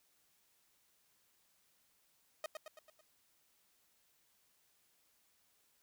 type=tone with echo; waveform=sawtooth; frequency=623 Hz; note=D#5; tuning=2 cents sharp; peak=-34 dBFS; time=2.44-2.46 s; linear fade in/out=2 ms; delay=110 ms; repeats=5; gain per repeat=-5 dB; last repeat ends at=3.01 s; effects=white hiss -74 dBFS RMS until 5.82 s